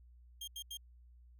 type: tone bursts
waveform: sawtooth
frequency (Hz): 3215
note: G7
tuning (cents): +43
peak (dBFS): -39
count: 3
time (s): 0.41-0.772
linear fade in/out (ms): 5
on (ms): 66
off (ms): 82
effects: added 60 Hz sine -57 dBFS peak until 1.39 s